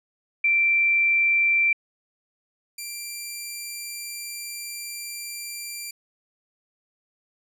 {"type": "tone pair in turn", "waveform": ["sine", "5% pulse"], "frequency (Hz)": [2349, 2365], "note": ["D7", "D7"], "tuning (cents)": [0, 12], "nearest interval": "unison", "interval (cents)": 12, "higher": "second", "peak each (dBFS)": [-17, -21], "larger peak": "first", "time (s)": [[0.44, 1.73], [2.78, 5.91]], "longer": "second", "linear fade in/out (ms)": 5, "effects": ["low-pass 12000 Hz 12 dB/octave"]}